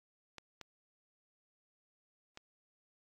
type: clicks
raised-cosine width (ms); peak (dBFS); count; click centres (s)
0.2; -29; 3; 0.383 / 0.613 / 2.374
effects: AAC 32 kbps